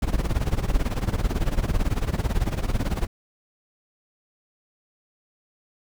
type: noise with tremolo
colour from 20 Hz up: brown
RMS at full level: -20 dBFS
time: 0.02-3.07 s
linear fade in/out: 5 ms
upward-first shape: sine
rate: 18 Hz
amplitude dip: 85%
effects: none